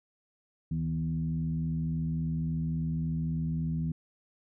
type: tone with frequency modulation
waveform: sine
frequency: 160 Hz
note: D#3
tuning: 49 cents sharp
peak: -28 dBFS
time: 0.71-3.92 s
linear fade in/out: 5 ms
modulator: 83.6 Hz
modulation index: 0.71
effects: none